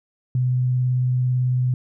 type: tone with vibrato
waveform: sine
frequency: 126.2 Hz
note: B2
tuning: 38 cents sharp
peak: -17 dBFS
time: 0.35-1.74 s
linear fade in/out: 2 ms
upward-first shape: square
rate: 18 Hz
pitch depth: 9 cents each way
effects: none